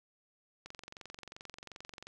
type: click train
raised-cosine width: 0.2 ms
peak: -29 dBFS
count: 33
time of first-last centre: 0.66-2.07 s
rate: 22.7 Hz
effects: none